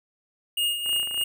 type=tone with tremolo; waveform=square; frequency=2848 Hz; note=F7; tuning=33 cents sharp; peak=-22 dBFS; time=0.57-1.24 s; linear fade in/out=5 ms; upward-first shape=sine; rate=3.3 Hz; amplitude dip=60%
type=clicks; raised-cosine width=0.5 ms; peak=-27 dBFS; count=11; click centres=0.861 / 0.893 / 0.93 / 0.963 / 0.998 / 1.03 / 1.074 / 1.111 / 1.144 / 1.177 / 1.213 s
effects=none